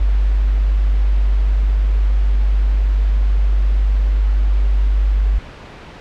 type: tone with tanh clipping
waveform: triangle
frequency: 49.57 Hz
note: G1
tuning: 20 cents sharp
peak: -11 dBFS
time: 0-5.39 s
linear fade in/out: 10 ms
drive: 3 dB
effects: pink hiss -36 dBFS RMS until 6 s + low-pass 3000 Hz 12 dB/octave